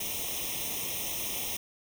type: noise with comb filter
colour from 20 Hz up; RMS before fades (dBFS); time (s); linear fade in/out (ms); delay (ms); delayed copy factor
white; -34; 0-1.57; 5; 0.33; +0.95
effects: none